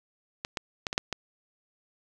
clicks, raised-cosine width 0.2 ms, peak -15 / -13 / -12 / -15 / -6 / -13 dBFS, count 6, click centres 0.449 / 0.572 / 0.868 / 0.929 / 0.979 / 1.127 s, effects none

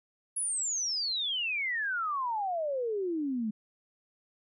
sine exponential sweep, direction down, 10630 to 207.7 Hz, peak -29 dBFS, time 0.36-3.51 s, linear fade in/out 10 ms, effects none

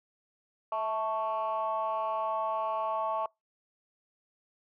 sine chord, A major, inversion second, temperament equal with one note detuned, 652.8 / 880 / 1108.7 Hz, E5 / A5 / C#6, -17 / 0 / 0 cents, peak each -32 dBFS, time 0.72-3.26 s, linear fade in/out 2 ms, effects noise-tail reverb RT60 0.2 s tail -26 dB re dry + tanh soft clip ceiling -23 dBFS

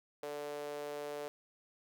sawtooth tone with high-pass filter, 146.6 Hz, D3, 3 cents flat, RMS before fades -42 dBFS, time 0.23-1.28 s, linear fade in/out 0 ms, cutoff 500 Hz, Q 5.6, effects none

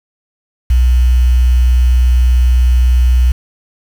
sine tone with quantisation, 61.74 Hz, B1, in tune, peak -6 dBFS, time 0.7-3.32 s, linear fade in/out 5 ms, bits 5, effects none

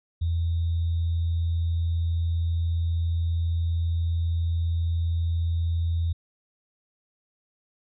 sine tone with sample-and-hold, 83.7 Hz, E2, 27 cents sharp, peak -22 dBFS, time 0.21-6.13 s, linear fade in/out 10 ms, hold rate 3675 Hz, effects resampled to 11025 Hz

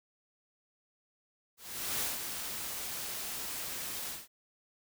white noise with ADSR envelope, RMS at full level -33 dBFS, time 1.57-4.28 s, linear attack 440 ms, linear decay 170 ms, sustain -6 dB, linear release 190 ms, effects none

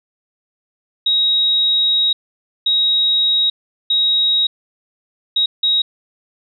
sine tone bursts at uneven times, 3800 Hz, A#7, 33 cents sharp, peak -12 dBFS, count 5, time 1.06-2.13 / 2.66-3.5 / 3.9-4.47 / 5.36-5.46 / 5.63-5.82 s, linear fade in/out 5 ms, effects none

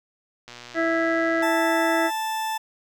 click train, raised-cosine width 0.2 ms, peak -23 dBFS, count 115, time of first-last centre 0.48-1.422 s, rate 121 Hz
harmonic tone, 329.6 Hz, E4, in tune, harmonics 1 / 2 / 4 / 5 / 6, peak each -24 / -24 / -30 / -28 / -29 dBFS, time 0.74-2.11 s, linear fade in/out 50 ms
40% pulse tone, 880 Hz, A5, in tune, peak -24 dBFS, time 1.42-2.58 s, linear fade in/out 10 ms
effects none

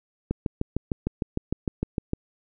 click train, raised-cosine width 3 ms, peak -12 dBFS, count 13, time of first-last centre 0.31-2.134 s, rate 6.58 Hz, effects none

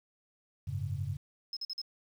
sine chord, F# suspended second, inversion none, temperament just, 92.5 / 104.06 / 138.75 Hz, F#2 / G#2 / C#3, 0 / +4 / +2 cents, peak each -37 dBFS, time 0.67-1.17 s, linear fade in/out 10 ms
sine tone bursts, 5160 Hz, E8, 38 cents flat, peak -35 dBFS, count 4, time 1.53-1.816 s, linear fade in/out 2 ms, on 37 ms, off 46 ms
effects 10-bit

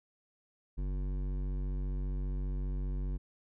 sine tone with hard clipping, 47.45 Hz, F#1, 44 cents sharp, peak -34 dBFS, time 0.77-3.18 s, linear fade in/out 20 ms, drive 13 dB, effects none

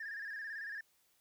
sine tone with vibrato, 1724 Hz, A6, 36 cents flat, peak -39 dBFS, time 0-0.81 s, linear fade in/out 5 ms, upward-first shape square, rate 18 Hz, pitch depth 67 cents each way, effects tanh soft clip ceiling -38 dBFS + white hiss -73 dBFS RMS until 1.2 s

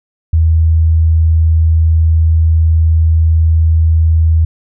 sine tone, 80.7 Hz, E2, 36 cents flat, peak -6 dBFS, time 0.33-4.45 s, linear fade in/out 5 ms, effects none

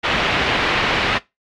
white low-pass noise, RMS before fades -19 dBFS, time 0.03-1.19 s, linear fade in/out 20 ms, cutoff 3100 Hz, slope 24 dB/octave, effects noise-tail reverb RT60 0.2 s tail -20 dB re dry + AAC 64 kbps

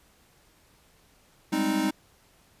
square chord, Ab major seventh, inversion third, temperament equal, 196 / 207.7 / 261.6 / 311.1 Hz, G3 / Ab3 / C4 / Eb4, 0 / 0 / 0 / 0 cents, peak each -33 / -32 / -31 / -27 dBFS, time 1.52-1.91 s, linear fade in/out 10 ms, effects pink hiss -61 dBFS RMS until 2.6 s + resampled to 32000 Hz

